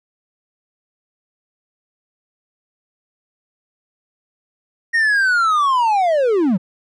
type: linear sweep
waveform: triangle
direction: down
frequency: 1873 to 164.81 Hz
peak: -11 dBFS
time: 4.93-6.58 s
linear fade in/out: 20 ms
effects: resampled to 24000 Hz